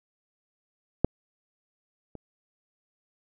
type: clicks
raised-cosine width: 2 ms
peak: -6 / -27 dBFS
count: 2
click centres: 1.046 / 2.153 s
effects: none